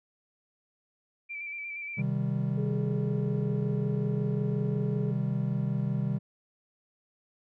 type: tone with vibrato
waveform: sine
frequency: 2336 Hz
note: D7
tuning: 10 cents flat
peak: -35 dBFS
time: 1.29-2.02 s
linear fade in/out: 20 ms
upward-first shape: square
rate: 8.5 Hz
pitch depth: 25 cents each way
type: chord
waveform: triangle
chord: C minor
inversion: none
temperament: equal with one note detuned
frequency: 130.21 / 155.56 / 196 Hz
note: C3 / Eb3 / G3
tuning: -8 / 0 / 0 cents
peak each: -28 / -30 / -30 dBFS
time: 1.97-6.19 s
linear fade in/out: 20 ms
type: tone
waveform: sine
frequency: 419.8 Hz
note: G#4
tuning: 19 cents sharp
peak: -35 dBFS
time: 2.57-5.12 s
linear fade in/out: 10 ms
effects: none